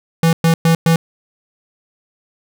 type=tone bursts; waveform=square; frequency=164.81 Hz; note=E3; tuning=in tune; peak=-10 dBFS; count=4; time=0.23-0.96 s; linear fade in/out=2 ms; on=100 ms; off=110 ms; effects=none